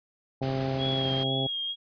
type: harmonic tone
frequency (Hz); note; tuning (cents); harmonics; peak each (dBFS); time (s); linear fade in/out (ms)
133.2; C3; +31; 1 / 2 / 3 / 4 / 5 / 6; -30 / -33 / -35 / -36 / -37 / -38; 0.41-1.47; 5
type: noise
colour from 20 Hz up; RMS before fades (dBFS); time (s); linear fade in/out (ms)
pink; -38; 0.42-1.24; 10
type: tone with vibrato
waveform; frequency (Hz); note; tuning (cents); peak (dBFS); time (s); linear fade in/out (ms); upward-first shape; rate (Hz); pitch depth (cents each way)
sine; 3287; G#7; -19; -29; 0.78-1.76; 50; sine; 2.1; 35
effects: high-pass 60 Hz 12 dB/octave + resampled to 11025 Hz

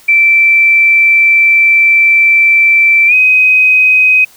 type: tone with pitch glide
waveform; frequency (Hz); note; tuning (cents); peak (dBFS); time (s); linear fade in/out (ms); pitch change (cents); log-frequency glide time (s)
sine; 2335 to 2517; D7 to D#7; -11 to +19; -4; 0.08-4.25; 10; +130; 3.07-3.14
effects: white hiss -42 dBFS RMS until 4.36 s

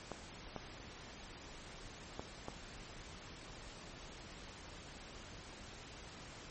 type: clicks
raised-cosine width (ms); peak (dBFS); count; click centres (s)
1; -27; 4; 0.117 / 0.563 / 2.195 / 2.484
effects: pink hiss -52 dBFS RMS until 6.5 s + MP3 32 kbps

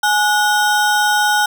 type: ring-modulated tone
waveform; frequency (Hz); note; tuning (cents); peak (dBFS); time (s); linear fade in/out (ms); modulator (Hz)
square; 1149; D6; -38; -10; 0.03-1.46; 5; 312
effects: none

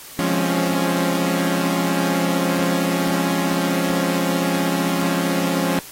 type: chord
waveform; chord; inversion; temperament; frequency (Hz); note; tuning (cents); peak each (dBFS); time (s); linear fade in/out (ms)
sawtooth; Db major seventh; first; equal; 174.61 / 207.7 / 261.6 / 277.2; F3 / Ab3 / C4 / Db4; 0 / 0 / 0 / 0; -18 / -23 / -24 / -19; 0.19-5.79; 0
effects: white hiss -39 dBFS RMS until 5.91 s + AAC 48 kbps

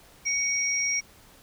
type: tone pair together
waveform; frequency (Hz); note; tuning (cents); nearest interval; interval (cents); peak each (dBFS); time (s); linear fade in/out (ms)
sine; 2240 / 5633; C#7 / F8; +18 / +14; octave + major third; 1596; -27 / -26; 0.25-1.01; 20
effects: pink hiss -54 dBFS RMS until 1.42 s

